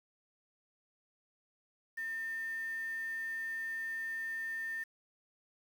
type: tone with quantisation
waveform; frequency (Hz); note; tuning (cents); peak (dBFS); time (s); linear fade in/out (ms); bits
sine; 1805; A6; +44; -36; 1.97-4.84; 10; 9
effects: none